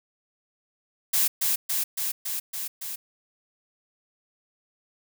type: noise with echo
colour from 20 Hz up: blue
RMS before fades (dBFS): -22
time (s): 1.13-1.28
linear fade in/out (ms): 10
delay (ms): 280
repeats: 6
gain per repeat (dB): -2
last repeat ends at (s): 2.96
effects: none